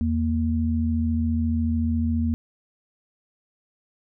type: tone pair together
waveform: sine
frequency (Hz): 82.41 / 233.1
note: E2 / A#3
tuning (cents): 0 / 0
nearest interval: octave + tritone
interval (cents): 1800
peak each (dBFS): -23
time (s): 0.01-2.34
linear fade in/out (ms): 0
effects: none